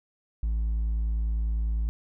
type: tone with hard clipping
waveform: triangle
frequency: 55 Hz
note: A1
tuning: in tune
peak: -23 dBFS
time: 0.43-1.89 s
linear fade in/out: 0 ms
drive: 1 dB
effects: none